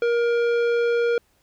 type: tone with tanh clipping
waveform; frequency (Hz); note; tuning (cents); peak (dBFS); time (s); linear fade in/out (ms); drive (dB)
sine; 471.8; A#4; +21; -20; 0.02-1.18; 2; 13
effects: pink hiss -64 dBFS RMS until 1.42 s